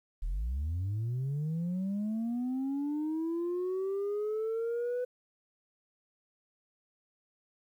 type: linear sweep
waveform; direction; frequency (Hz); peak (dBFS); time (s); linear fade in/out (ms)
sine; up; 35.27 to 500; -28; 0.22-5.05; 10
effects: tanh soft clip ceiling -29 dBFS + 11-bit